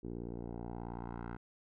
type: tone with low-pass filter sweep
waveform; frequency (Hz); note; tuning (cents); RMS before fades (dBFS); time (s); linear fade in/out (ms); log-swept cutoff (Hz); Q
10% pulse; 58.5; A#1; +7; -43; 0.03-1.37; 10; 380 to 1400; 2.1
effects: none